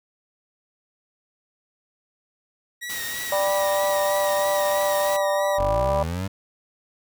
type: tone with vibrato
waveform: sawtooth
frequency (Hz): 1900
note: A#6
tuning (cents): +33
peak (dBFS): -27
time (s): 2.81-5.59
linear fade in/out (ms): 20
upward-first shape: sine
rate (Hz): 3.1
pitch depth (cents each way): 42
type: noise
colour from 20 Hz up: white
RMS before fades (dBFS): -33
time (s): 2.89-5.17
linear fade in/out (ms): 10
type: harmonic tone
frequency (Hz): 196.2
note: G3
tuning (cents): +2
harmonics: 3 / 4 / 5 / 6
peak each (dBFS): -21 / -29 / -27 / -34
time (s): 3.32-6.03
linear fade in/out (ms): 2
type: linear sweep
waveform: 25% pulse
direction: up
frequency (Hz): 42.89 to 98.9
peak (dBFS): -22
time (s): 5.58-6.28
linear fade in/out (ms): 10
effects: none